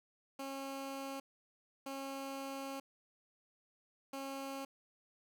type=tone bursts at uneven times; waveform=15% pulse; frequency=272.3 Hz; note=C#4; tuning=31 cents flat; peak=-35 dBFS; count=3; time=0.39-1.2 / 1.86-2.8 / 4.13-4.65 s; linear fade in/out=5 ms; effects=none